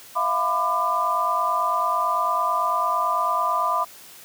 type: tone cluster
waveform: sine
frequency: 655 / 704 / 1005 / 1194 Hz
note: E5 / F5 / B5 / D6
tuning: -11 / +14 / +30 / +28 cents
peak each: -30 / -29 / -23 / -23 dBFS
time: 0.15-3.85 s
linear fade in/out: 20 ms
effects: white hiss -45 dBFS RMS until 4.24 s + high-pass 100 Hz 12 dB/octave